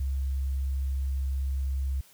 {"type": "tone", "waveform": "sine", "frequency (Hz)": 67.3, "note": "C2", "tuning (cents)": 49, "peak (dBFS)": -26, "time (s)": [0, 2.01], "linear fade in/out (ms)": 5, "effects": ["white hiss -57 dBFS RMS until 2.13 s"]}